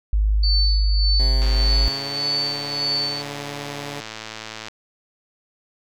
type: tone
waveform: sine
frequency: 51.91 Hz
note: G#1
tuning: in tune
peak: -15 dBFS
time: 0.13-1.88 s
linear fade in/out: 0 ms
type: tone with tremolo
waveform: sine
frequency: 4501 Hz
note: C#8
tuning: 26 cents sharp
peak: -19 dBFS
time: 0.43-3.22 s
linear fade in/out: 5 ms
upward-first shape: sine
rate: 1.7 Hz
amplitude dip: 65%
type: tone with pitch glide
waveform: 10% pulse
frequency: 131.3 to 143.18 Hz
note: C3 to D3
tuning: +6 to -44 cents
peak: -23 dBFS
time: 1.19-4.01 s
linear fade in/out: 10 ms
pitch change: +150 cents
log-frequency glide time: 1.56-2.26 s
type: click train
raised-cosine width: 0.2 ms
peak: -15 dBFS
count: 360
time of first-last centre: 1.42-4.684 s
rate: 110 Hz
effects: none